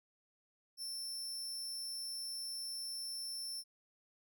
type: tone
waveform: sawtooth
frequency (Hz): 5370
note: E8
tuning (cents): +31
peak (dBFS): -38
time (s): 0.77-3.64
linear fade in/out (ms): 50
effects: none